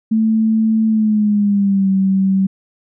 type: tone with pitch glide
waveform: sine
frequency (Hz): 220.8 to 192.22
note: A3 to G3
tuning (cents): +6 to -34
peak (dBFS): -11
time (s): 0.11-2.47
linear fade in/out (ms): 10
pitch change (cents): -240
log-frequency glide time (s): 0.87-1.9
effects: none

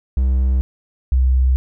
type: tone pair in turn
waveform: triangle / sine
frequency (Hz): 64.6 / 64.37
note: C2 / C2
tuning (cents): -21 / -28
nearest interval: unison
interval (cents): 7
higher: first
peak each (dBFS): -11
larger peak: neither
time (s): 0.17-0.61 / 1.12-1.56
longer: neither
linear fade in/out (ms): 0
effects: none

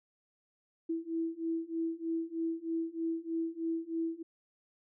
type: beating tone pair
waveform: sine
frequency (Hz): 327.2 / 330.4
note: E4 / E4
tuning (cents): -13 / +4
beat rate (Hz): 3.2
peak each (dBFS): -36 / -35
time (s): 0.89-4.23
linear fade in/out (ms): 10
effects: none

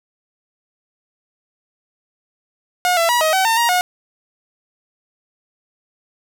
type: tone with pitch steps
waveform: sawtooth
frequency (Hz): 720 / 670 / 965 / 631 / 760 / 906 / 942 / 723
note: F#5 / E5 / B5 / D#5 / F#5 / A#5 / A#5 / F#5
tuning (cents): -47 / +28 / -40 / +24 / +46 / -50 / +18 / -40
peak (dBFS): -10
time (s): 2.85-3.81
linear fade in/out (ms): 0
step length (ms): 120
effects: none

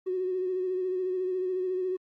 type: tone with vibrato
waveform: triangle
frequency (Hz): 369.4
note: F#4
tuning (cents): -3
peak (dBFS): -23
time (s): 0.06-1.97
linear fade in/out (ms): 20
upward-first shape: sine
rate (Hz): 14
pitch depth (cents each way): 34
effects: tanh soft clip ceiling -25 dBFS + Opus 32 kbps

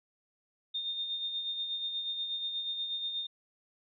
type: tone with tremolo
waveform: sine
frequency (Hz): 3646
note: A#7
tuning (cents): -39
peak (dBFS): -31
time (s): 0.74-3.27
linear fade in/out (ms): 10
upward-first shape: sine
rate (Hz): 8.3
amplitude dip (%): 45
effects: none

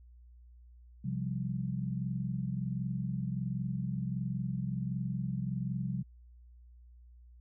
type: chord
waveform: sine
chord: C suspended fourth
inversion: none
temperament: equal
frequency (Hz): 130.81 / 174.61 / 196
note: C3 / F3 / G3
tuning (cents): 0 / 0 / 0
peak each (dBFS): -35 / -37 / -38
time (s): 1.04-6.03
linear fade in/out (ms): 10
effects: added 60 Hz sine -53 dBFS peak until 7.4 s

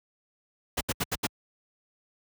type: noise bursts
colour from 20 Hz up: pink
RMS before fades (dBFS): -27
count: 5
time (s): 0.77-1.27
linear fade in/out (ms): 10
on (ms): 40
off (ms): 75
effects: high-pass 60 Hz 12 dB/octave

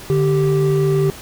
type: tone pair together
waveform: triangle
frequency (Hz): 148.1 / 390.4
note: D3 / G4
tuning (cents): +15 / -7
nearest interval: octave + perfect fourth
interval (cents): 1678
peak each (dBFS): -14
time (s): 0.1-1.1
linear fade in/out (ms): 0
effects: pink hiss -36 dBFS RMS until 1.21 s

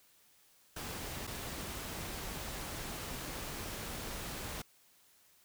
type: noise with dropouts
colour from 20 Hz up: pink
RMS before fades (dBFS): -42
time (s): 0.76-4.62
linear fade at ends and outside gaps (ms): 5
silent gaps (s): 1.27-1.274
effects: white hiss -66 dBFS RMS until 5.44 s

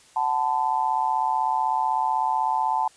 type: tone with amplitude modulation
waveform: sine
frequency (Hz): 880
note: A5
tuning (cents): 0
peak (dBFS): -16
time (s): 0.16-2.88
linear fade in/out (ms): 5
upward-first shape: sine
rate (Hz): 136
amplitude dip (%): 100
effects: white hiss -54 dBFS RMS until 2.96 s + resampled to 22050 Hz

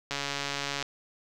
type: click train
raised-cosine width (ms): 0.2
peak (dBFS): -14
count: 102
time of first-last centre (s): 0.11-0.826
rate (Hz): 141
effects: none

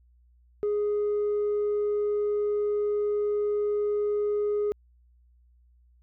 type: tone with tanh clipping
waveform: triangle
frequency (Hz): 415.3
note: G#4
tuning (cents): 0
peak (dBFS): -24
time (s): 0.63-4.72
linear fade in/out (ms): 0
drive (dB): 6
effects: added 60 Hz sine -57 dBFS peak until 6.02 s

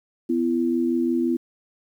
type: tone pair together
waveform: sine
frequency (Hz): 250.9 / 336.7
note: B3 / E4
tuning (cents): +28 / +37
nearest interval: perfect fourth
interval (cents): 509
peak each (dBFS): -22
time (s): 0.29-1.37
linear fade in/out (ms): 10
effects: 9-bit

